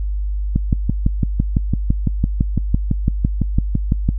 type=click train; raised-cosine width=5 ms; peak=-3 dBFS; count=22; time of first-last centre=0.56-4.089 s; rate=5.95 Hz; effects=noise-tail reverb RT60 0.1 s tail -26 dB re dry + added 50 Hz sine -18 dBFS peak until 4.18 s